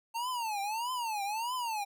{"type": "tone with vibrato", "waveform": "square", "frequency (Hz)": 899, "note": "A5", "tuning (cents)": 37, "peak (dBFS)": -33, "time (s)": [0.14, 1.85], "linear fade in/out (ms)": 20, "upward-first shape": "triangle", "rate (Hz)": 1.6, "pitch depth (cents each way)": 240, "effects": []}